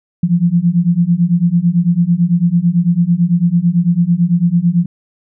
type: beating tone pair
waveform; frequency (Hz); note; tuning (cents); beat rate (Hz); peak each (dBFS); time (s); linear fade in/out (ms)
sine; 168.1 / 177.1; E3 / F3; +34 / +24; 9; -13 / -12; 0.23-4.86; 5
effects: none